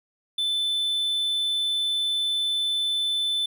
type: tone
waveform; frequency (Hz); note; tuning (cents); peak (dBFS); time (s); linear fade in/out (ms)
triangle; 3520; A7; 0; -21; 0.38-3.46; 5
effects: none